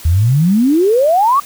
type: exponential sweep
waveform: sine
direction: up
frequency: 75.8 to 1182 Hz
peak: -8 dBFS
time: 0.05-1.4 s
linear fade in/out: 5 ms
effects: white hiss -35 dBFS RMS until 1.45 s